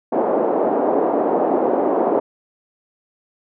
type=band-pass noise; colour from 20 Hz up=white; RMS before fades=-18 dBFS; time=0.12-2.2 s; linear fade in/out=10 ms; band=270 to 710 Hz; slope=24 dB/octave; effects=none